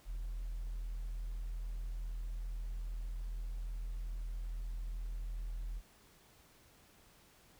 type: tone with tanh clipping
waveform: triangle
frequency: 41.2 Hz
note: E1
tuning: in tune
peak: -38 dBFS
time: 0.05-5.82 s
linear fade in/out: 50 ms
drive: 6 dB
effects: pink hiss -64 dBFS RMS until 7.59 s